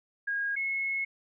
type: tone pair in turn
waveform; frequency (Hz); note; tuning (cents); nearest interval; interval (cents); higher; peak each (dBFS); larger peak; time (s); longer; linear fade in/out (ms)
sine; 1633 / 2180; G#6 / C#7; -30 / -29; perfect fourth; 501; second; -28; neither; 0.27-0.56 / 0.56-1.05; second; 10
effects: none